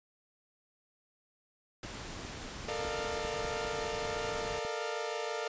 pink noise, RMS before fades -43 dBFS, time 1.83-4.59 s, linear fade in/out 2 ms
click train, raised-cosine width 3 ms, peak -33 dBFS, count 15, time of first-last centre 1.85-4.65 s, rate 5 Hz
sawtooth chord, Bb major seventh, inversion third, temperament equal with one note detuned, 440 / 466.2 / 601.8 / 698.5 Hz, A4 / Bb4 / D5 / F5, 0 / 0 / +42 / 0 cents, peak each -35 / -36 / -36 / -38 dBFS, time 2.68-5.48 s, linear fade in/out 5 ms
effects resampled to 16000 Hz

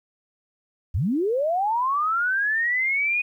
sine linear sweep, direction up, 62.9 to 2489 Hz, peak -20 dBFS, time 0.94-3.22 s, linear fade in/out 10 ms, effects 10-bit

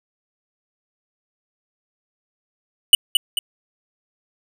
square tone with echo, 2960 Hz, F#7, in tune, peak -5 dBFS, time 2.93-2.95 s, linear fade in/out 2 ms, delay 220 ms, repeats 2, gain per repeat -7 dB, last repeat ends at 3.39 s, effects none

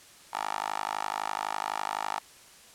10% pulse tone with high-pass filter, 51.91 Hz, G#1, in tune, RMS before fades -33 dBFS, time 0.33-2.19 s, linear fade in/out 5 ms, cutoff 930 Hz, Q 4.6, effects white hiss -53 dBFS RMS until 2.74 s + low-pass 10000 Hz 12 dB/octave

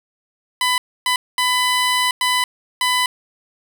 15% pulse tone bursts at uneven times, 1000 Hz, B5, 21 cents sharp, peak -9 dBFS, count 5, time 0.61-0.78 / 1.06-1.16 / 1.38-2.11 / 2.21-2.44 / 2.81-3.06 s, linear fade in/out 2 ms, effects none

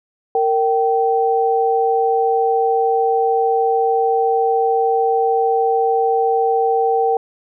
sine tone pair together, 460.5 / 774 Hz, A#4 / G5, -21 / -22 cents, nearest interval major sixth, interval 899 cents, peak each -16 / -16 dBFS, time 0.35-7.17 s, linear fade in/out 2 ms, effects none

